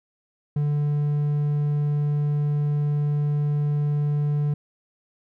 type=tone; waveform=triangle; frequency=146.83 Hz; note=D3; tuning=in tune; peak=-18 dBFS; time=0.56-4.54 s; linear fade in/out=5 ms; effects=none